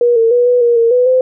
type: tone with pitch steps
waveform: sine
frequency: 479.9 / 454.9 / 486.1 / 491.7 / 474.2 / 461.7 / 496.3 / 513 Hz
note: B4 / A#4 / B4 / B4 / A#4 / A#4 / B4 / C5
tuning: -50 / -42 / -28 / -8 / +30 / -17 / +8 / -34 cents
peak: -7 dBFS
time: 0.01-1.21 s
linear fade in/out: 2 ms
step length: 150 ms
effects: none